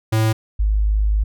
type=tone pair in turn; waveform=square / sine; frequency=110.3 / 52.05 Hz; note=A2 / G#1; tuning=+5 / +5 cents; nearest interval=octave + minor second; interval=1300 cents; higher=first; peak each=-15 / -14 dBFS; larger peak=second; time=0.12-0.33 / 0.59-1.24 s; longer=second; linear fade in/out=10 ms; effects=none